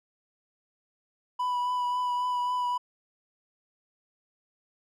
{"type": "tone with vibrato", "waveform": "triangle", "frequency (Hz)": 987.8, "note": "B5", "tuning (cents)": 0, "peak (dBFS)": -24, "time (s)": [1.39, 2.78], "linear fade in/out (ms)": 10, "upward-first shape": "triangle", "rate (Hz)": 3.7, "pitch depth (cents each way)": 20, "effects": []}